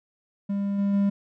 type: tone with level steps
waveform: triangle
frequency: 200 Hz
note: G3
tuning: 35 cents sharp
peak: -22 / -19 / -17 dBFS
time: 0.49-1.1 s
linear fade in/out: 10 ms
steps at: 0.78 / 0.93 s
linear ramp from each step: 10 ms
effects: none